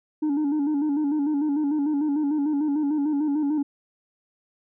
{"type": "tone with vibrato", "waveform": "sine", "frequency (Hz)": 294, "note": "D4", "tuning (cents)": 2, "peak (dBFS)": -18, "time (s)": [0.22, 3.63], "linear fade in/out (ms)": 10, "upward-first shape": "square", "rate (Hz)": 6.7, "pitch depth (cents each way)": 69, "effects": ["tanh soft clip ceiling -20 dBFS"]}